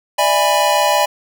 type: chord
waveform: square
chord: E dominant seventh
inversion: third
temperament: just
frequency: 593.3 / 659.3 / 824.1 / 988.9 Hz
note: D5 / E5 / G#5 / B5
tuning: +18 / 0 / -14 / +2 cents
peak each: -18 / -22 / -17 / -19 dBFS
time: 0.18-1.06 s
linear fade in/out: 10 ms
effects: none